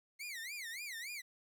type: tone with vibrato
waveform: sawtooth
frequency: 2093 Hz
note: C7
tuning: in tune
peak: -39 dBFS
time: 0.19-1.22 s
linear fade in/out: 20 ms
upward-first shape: sine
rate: 3.5 Hz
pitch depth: 270 cents each way
effects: 12-bit